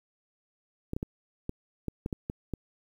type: clicks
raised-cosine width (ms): 3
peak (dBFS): -19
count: 9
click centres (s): 0.934 / 0.965 / 1.029 / 1.494 / 1.883 / 2.061 / 2.128 / 2.299 / 2.537
effects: 9-bit